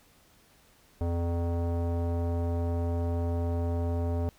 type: tone with low-pass filter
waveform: square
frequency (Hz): 85.3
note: F2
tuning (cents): -40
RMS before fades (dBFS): -29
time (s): 1.01-4.29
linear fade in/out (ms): 0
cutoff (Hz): 670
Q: 1.7
effects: pink hiss -61 dBFS RMS until 4.38 s